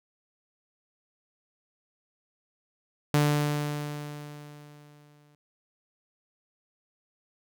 sawtooth tone with exponential decay, 147.5 Hz, D3, 8 cents sharp, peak -16 dBFS, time 3.14-5.35 s, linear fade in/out 0 ms, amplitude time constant 480 ms, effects none

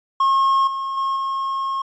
triangle tone with level steps, 1081 Hz, C#6, 44 cents flat, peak -12 / -21 / -17 / -19 dBFS, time 0.2-1.82 s, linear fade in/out 5 ms, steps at 0.67 / 0.97 / 1.16 s, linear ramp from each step 5 ms, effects resampled to 16000 Hz

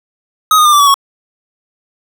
square tone with pitch steps, 1263 / 1230.6 / 1199 / 1168.3 / 1138.3 / 1109.1 Hz, D#6 / D#6 / D6 / D6 / C#6 / C#6, +26 / -19 / +36 / -9 / +46 / +1 cents, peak -6 dBFS, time 0.51-0.942 s, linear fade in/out 2 ms, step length 72 ms, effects none

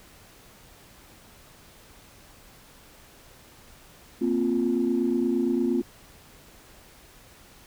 sine chord, Bb suspended second, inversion none, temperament equal, 233.1 / 261.6 / 349.2 Hz, Bb3 / C4 / F4, 0 / 0 / 0 cents, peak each -26 / -25 / -25 dBFS, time 4.21-5.82 s, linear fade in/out 10 ms, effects tanh soft clip ceiling -14 dBFS + pink hiss -52 dBFS RMS until 7.66 s

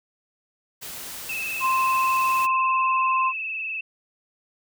white noise, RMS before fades -36 dBFS, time 0.81-2.47 s, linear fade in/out 20 ms
sine tone with vibrato, 2612 Hz, E7, 17 cents flat, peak -27 dBFS, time 1.29-3.81 s, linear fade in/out 5 ms, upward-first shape triangle, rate 20 Hz, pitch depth 60 cents each way
sine tone, 1046.5 Hz, C6, in tune, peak -19 dBFS, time 1.6-3.33 s, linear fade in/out 50 ms
effects none

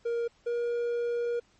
triangle tone pair in turn, 469.3 / 475.3 Hz, A#4 / A#4, +12 / +34 cents, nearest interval unison, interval 22 cents, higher second, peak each -25 dBFS, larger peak neither, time 0.05-0.28 / 0.46-1.4 s, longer second, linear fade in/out 10 ms, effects pink hiss -65 dBFS RMS until 1.59 s + MP3 32 kbps

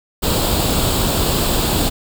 pink noise with comb filter, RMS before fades -17 dBFS, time 0.22-1.9 s, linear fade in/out 20 ms, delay 0.25 ms, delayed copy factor +0.6, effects none

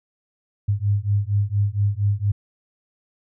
sine beating tone pair, 99.8 / 104.1 Hz, G2 / G#2, +32 / +5 cents, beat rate 4.3 Hz, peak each -21 dBFS, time 0.68-2.32 s, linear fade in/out 10 ms, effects none

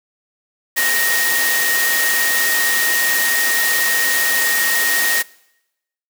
sine tone in noise, 1864.7 Hz, A#6, in tune, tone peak -17 dBFS, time 0.76-5.23 s, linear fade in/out 20 ms, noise white, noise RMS -19 dBFS, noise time 0.76-5.23 s, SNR -1 dB, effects noise-tail reverb RT60 0.9 s tail -23 dB re dry + high-pass 300 Hz 12 dB/octave

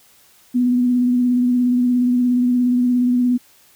sine tone with vibrato, 246.9 Hz, B3, in tune, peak -13 dBFS, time 0.54-3.38 s, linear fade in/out 20 ms, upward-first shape triangle, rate 17 Hz, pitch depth 29 cents each way, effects white hiss -52 dBFS RMS until 3.75 s

